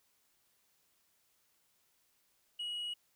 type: tone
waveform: sine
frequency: 2906 Hz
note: F#7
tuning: 32 cents flat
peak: -34 dBFS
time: 2.59-2.94 s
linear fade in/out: 10 ms
effects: tanh soft clip ceiling -36 dBFS + white hiss -74 dBFS RMS until 3.15 s